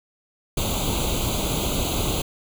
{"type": "noise with comb filter", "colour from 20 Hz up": "pink", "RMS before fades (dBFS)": -24, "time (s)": [0.57, 2.22], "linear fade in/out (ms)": 5, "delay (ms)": 0.28, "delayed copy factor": 0.95, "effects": []}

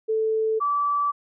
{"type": "tone pair in turn", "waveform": "sine", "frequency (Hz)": [440, 1156.5], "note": ["A4", "D6"], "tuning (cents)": [0, -27], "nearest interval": "octave + perfect fourth", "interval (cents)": 1673, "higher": "second", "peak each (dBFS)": -20, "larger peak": "neither", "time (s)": [[0.08, 0.6], [0.6, 1.12]], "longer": "neither", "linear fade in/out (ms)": 20, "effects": []}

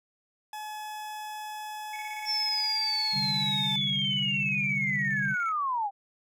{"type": "tone with pitch glide", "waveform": "40% pulse", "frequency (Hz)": [852, 859.9], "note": ["G#5", "A5"], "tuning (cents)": [44, -40], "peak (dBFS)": -35, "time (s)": [0.53, 3.76], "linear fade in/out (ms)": 2, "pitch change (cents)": 16, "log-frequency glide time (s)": [2.25, 2.91]}
{"type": "tone with tremolo", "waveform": "triangle", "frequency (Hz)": 2217, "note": "C#7", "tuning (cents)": 0, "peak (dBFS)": -35, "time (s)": [1.93, 5.52], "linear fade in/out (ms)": 5, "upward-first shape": "square", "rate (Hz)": 17, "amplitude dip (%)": 65}
{"type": "linear sweep", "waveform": "sine", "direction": "down", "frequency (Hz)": [5420, 772], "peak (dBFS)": -26, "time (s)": [2.25, 5.91], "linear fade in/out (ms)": 50}
{"type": "chord", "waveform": "sine", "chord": "C suspended second", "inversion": "none", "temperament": "just", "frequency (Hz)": [130.81, 147.16, 196.22], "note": ["C3", "D3", "G3"], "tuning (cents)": [0, 4, 2], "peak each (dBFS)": [-38, -36, -34], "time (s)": [3.12, 5.36], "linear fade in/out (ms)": 50}
{"effects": []}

